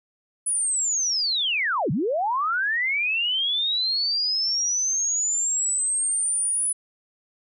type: linear two-way sweep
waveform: sine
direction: down then up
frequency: 10000 to 120 to 10000 Hz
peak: -21 dBFS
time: 0.46-6.73 s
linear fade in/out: 10 ms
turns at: 1.91 s
effects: none